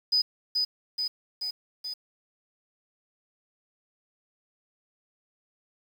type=tone with echo; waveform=sine; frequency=4983 Hz; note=D#8; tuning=2 cents sharp; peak=-20 dBFS; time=0.12-0.22 s; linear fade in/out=10 ms; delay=430 ms; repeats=4; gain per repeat=-3 dB; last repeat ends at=1.94 s; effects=8-bit